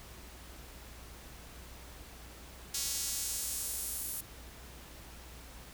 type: tone with high-pass filter sweep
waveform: sawtooth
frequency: 277.2 Hz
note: C#4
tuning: in tune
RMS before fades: -37 dBFS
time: 2.74-4.21 s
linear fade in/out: 5 ms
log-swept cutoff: 5700 to 11000 Hz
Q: 1.2
effects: added 60 Hz sine -52 dBFS peak until 5.73 s + pink hiss -52 dBFS RMS until 5.73 s